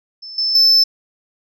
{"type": "tone with level steps", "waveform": "sine", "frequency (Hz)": 5274, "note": "E8", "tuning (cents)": 0, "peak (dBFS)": [-30, -15, -6], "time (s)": [0.22, 0.84], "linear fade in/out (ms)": 10, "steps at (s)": [0.38, 0.55], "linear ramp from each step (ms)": 2, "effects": ["tanh soft clip ceiling -7 dBFS"]}